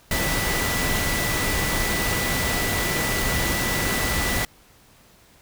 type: tone in noise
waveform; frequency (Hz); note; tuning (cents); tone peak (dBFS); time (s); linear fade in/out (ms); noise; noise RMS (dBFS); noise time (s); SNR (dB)
sine; 1975.5; B6; 0; -28; 0.11-4.45; 2; pink; -24; 0.11-4.45; -7
effects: pink hiss -54 dBFS RMS until 5.41 s